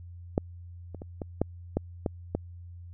clicks, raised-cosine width 2 ms, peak -10 / -27 / -26 / -20 / -11 / -12 / -14 / -14 dBFS, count 8, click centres 0.379 / 0.947 / 1.019 / 1.218 / 1.416 / 1.77 / 2.062 / 2.35 s, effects added 87 Hz sine -42 dBFS peak until 2.93 s

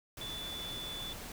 sine tone in noise, 3475 Hz, A7, 22 cents flat, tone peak -40 dBFS, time 0.21-1.13 s, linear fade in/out 2 ms, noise pink, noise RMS -45 dBFS, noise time 0.17-1.32 s, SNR +2 dB, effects none

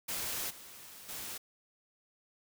white noise with level steps, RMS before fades -37 / -51 / -42 dBFS, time 0.08-1.38 s, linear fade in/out 10 ms, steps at 0.49 / 1.08 s, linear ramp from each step 20 ms, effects none

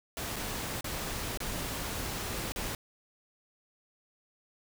pink noise with dropouts, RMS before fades -36 dBFS, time 0.17-2.75 s, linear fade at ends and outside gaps 1 ms, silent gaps 0.36-0.364 / 0.809-0.843 / 1.374-1.403 / 2.521-2.56 s, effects none

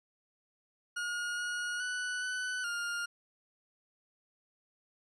40% pulse tone with pitch steps, 1434 / 1443 / 1485 / 1498 / 1411 Hz, F6 / F#6 / F#6 / F#6 / F6, +45 / -44 / +6 / +21 / +17 cents, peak -33 dBFS, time 0.96-3.06 s, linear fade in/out 10 ms, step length 420 ms, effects resampled to 24000 Hz

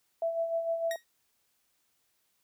sine tone with tremolo, 664 Hz, E5, 12 cents sharp, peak -26 dBFS, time 0.22-0.96 s, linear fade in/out 2 ms, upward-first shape sine, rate 6.6 Hz, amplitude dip 55%
sawtooth tone with exponential decay, 1882 Hz, A#6, 16 cents sharp, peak -29 dBFS, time 0.91-1.04 s, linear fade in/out 1 ms, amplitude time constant 28 ms
effects white hiss -74 dBFS RMS until 2.43 s

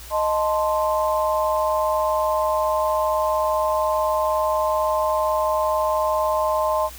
sine chord, A diminished, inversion second, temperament equal, 622.3 / 880 / 1046.5 Hz, Eb5 / A5 / C6, 0 / 0 / 0 cents, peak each -21 / -25 / -23 dBFS, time 0.1-6.9 s, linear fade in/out 50 ms, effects added 60 Hz sine -40 dBFS peak until 6.98 s + white hiss -41 dBFS RMS until 6.98 s

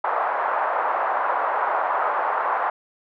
pink band-pass noise, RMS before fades -23 dBFS, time 0.04-2.7 s, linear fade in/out 5 ms, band 690 to 1300 Hz, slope 24 dB/octave, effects none

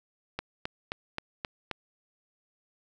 click train, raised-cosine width 0.3 ms, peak -16 dBFS, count 6, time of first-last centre 0.39-1.713 s, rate 3.78 Hz, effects none

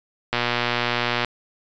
click train, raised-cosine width 0.3 ms, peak -5 dBFS, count 111, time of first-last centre 0.33-1.247 s, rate 120 Hz, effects resampled to 16000 Hz

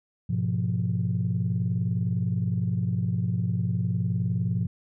sine chord, F diminished, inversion first, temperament equal, 103.83 / 123.47 / 174.61 Hz, Ab2 / Cb3 / F3, 0 / 0 / 0 cents, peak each -27 dBFS, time 0.29-4.67 s, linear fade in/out 10 ms, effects tanh soft clip ceiling -16 dBFS

